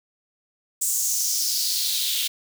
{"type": "noise with high-pass filter sweep", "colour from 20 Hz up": "white", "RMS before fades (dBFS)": -24, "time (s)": [0.81, 2.28], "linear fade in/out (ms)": 10, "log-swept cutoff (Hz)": [7600, 3200], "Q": 3.5, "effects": []}